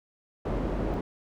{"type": "low-pass noise", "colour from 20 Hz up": "white", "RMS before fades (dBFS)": -31, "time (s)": [0.45, 1.01], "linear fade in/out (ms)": 5, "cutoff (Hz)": 450, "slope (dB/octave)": 12}
{"type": "tone", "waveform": "sine", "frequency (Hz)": 46.25, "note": "F#1", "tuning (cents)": 0, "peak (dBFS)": -31, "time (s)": [0.5, 0.94], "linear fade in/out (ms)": 0}
{"effects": []}